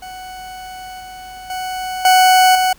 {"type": "tone with level steps", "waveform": "40% pulse", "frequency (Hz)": 743, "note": "F#5", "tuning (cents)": 7, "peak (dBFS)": [-29, -31, -21, -7, -12], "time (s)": [0.02, 2.73], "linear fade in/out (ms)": 5, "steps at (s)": [1, 1.5, 2.05, 2.55], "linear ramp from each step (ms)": 2, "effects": ["added 50 Hz sine -46 dBFS peak until 2.78 s", "pink hiss -48 dBFS RMS until 2.78 s"]}